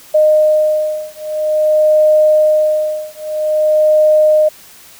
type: beating tone pair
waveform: sine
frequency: 614 / 614.5 Hz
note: D#5 / D#5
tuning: -23 / -22 cents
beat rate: 0.5 Hz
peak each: -12 dBFS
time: 0.14-4.49 s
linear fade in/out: 10 ms
effects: white hiss -40 dBFS RMS until 4.99 s